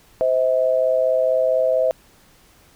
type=tone pair together; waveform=sine; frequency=517.7 / 642 Hz; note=C5 / E5; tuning=-18 / -46 cents; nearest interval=major third; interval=372 cents; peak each=-18 dBFS; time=0.21-1.91 s; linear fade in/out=0 ms; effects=pink hiss -53 dBFS RMS until 2.75 s